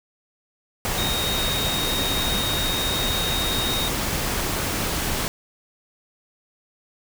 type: tone in noise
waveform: sine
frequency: 3729 Hz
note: A#7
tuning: in tune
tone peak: -25 dBFS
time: 0.98-3.88 s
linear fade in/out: 0 ms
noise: pink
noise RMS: -25 dBFS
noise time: 0.85-5.28 s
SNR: -3 dB
effects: none